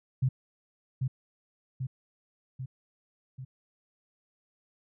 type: tone with echo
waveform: sine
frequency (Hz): 130.2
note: C3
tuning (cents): -8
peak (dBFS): -22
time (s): 0.22-0.29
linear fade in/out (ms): 10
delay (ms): 790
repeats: 4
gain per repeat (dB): -4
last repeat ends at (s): 3.45
effects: none